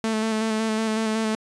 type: tone with vibrato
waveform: sawtooth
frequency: 220 Hz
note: A3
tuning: in tune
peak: -18 dBFS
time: 0.04-1.35 s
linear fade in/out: 0 ms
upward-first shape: square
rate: 5.4 Hz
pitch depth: 20 cents each way
effects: resampled to 22050 Hz